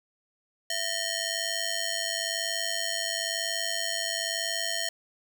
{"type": "ring-modulated tone", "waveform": "10% pulse", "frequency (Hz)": 1235, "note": "D#6", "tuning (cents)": -13, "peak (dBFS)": -17, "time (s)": [0.7, 4.89], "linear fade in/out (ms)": 2, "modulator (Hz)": 567, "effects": []}